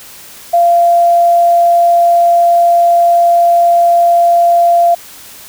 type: tone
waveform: sine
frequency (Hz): 689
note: F5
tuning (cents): -24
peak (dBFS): -5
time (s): 0.53-4.95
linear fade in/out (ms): 10
effects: white hiss -34 dBFS RMS until 5.48 s